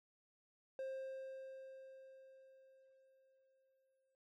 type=tone with exponential decay; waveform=triangle; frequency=530 Hz; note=C5; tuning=22 cents sharp; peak=-39 dBFS; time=0.79-4.15 s; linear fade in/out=1 ms; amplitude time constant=730 ms; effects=none